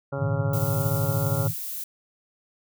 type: harmonic tone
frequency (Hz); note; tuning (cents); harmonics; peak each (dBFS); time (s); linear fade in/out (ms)
138.59; C#3; 0; 1 / 2 / 3 / 4 / 5 / 6 / 7 / 8 / 9 / 10; -30 / -38 / -37 / -31 / -44 / -40 / -45 / -45 / -46 / -39; 0.12-1.48; 10
type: chord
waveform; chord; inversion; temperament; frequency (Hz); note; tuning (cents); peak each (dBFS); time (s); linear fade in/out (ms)
sine; Ab suspended second; none; just; 103.83 / 116.8 / 155.74; Ab2 / Bb2 / Eb3; 0 / +4 / +2; -28; 0.17-1.54; 50
type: noise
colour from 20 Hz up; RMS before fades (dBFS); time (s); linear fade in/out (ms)
violet; -33; 0.53-1.84; 5
effects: none